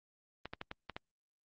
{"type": "clicks", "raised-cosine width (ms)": 0.3, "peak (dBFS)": -24, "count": 6, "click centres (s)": [0.456, 0.535, 0.614, 0.714, 0.897, 0.965], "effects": ["low-pass 4000 Hz 12 dB/octave", "Opus 32 kbps"]}